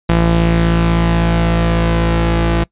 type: tone pair together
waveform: sawtooth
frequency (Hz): 56.26 / 168.6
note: A1 / E3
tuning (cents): +39 / +39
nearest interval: octave + perfect fifth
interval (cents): 1900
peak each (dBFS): -10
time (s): 0.09-2.64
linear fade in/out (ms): 5
effects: noise-tail reverb RT60 0.1 s tail -23 dB re dry + resampled to 8000 Hz